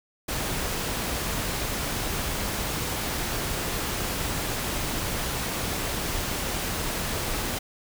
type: noise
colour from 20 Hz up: pink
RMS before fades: -29 dBFS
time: 0.28-7.59 s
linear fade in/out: 10 ms
effects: none